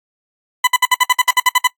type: tone bursts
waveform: 20% pulse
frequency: 1000 Hz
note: B5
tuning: 21 cents sharp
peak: -4 dBFS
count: 12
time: 0.64-1.673 s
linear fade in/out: 5 ms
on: 32 ms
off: 59 ms
effects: noise-tail reverb RT60 0.1 s tail -21 dB re dry + AAC 64 kbps